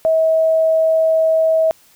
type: tone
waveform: sine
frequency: 643 Hz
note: E5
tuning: 43 cents flat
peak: -11 dBFS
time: 0.05-1.71 s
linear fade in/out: 0 ms
effects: white hiss -51 dBFS RMS until 1.95 s